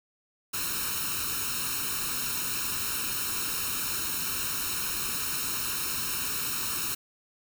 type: noise with comb filter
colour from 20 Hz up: white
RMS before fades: -31 dBFS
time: 0.53-6.95 s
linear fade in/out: 10 ms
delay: 0.74 ms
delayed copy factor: +0.9
effects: none